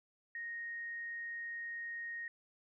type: tone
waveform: sine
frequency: 1864.7 Hz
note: A#6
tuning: in tune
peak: -40 dBFS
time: 0.35-2.28 s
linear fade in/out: 2 ms
effects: none